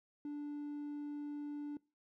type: tone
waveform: triangle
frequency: 292.5 Hz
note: D4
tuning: 7 cents flat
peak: -37 dBFS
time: 0.25-1.77 s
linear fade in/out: 2 ms
effects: noise-tail reverb RT60 0.3 s tail -24 dB re dry + tanh soft clip ceiling -35 dBFS